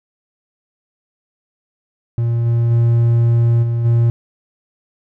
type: tone with level steps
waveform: triangle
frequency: 117.2 Hz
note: A#2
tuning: 10 cents sharp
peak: -12 / -10 / -8 / -13 / -8 dBFS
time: 2.18-4.1 s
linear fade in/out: 0 ms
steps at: 2.45 / 2.7 / 3.62 / 3.84 s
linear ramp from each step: 20 ms
effects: none